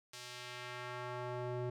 square tone with band-pass filter sweep, 123.47 Hz, B2, in tune, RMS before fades -43 dBFS, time 0.13-1.7 s, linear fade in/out 5 ms, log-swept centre 5600 to 380 Hz, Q 0.85, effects none

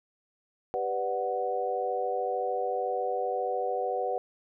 sine chord, G major seventh, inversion none, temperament equal, 392 / 493.9 / 587.3 / 740 Hz, G4 / B4 / D5 / F#5, 0 / 0 / 0 / 0 cents, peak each -36 / -31 / -36 / -31 dBFS, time 0.74-4.18 s, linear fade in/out 0 ms, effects none

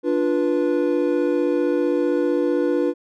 triangle chord, B diminished, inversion first, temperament equal with one note detuned, 293.7 / 349.2 / 488.8 Hz, D4 / F4 / B4, 0 / 0 / -18 cents, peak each -20 dBFS, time 0.03-2.94 s, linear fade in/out 50 ms, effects none

